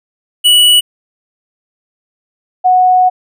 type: tone pair in turn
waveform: square / sine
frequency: 2943 / 735.8 Hz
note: F#7 / F#5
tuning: -10 / -10 cents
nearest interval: 2 octaves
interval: 2400 cents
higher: first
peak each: -5 dBFS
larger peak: neither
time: 0.44-0.81 / 2.64-3.1 s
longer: second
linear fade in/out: 20 ms
effects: none